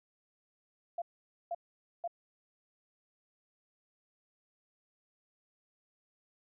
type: tone bursts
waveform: sine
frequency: 687 Hz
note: F5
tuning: 29 cents flat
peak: -33 dBFS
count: 3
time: 0.98-2.077 s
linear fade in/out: 5 ms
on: 39 ms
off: 490 ms
effects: none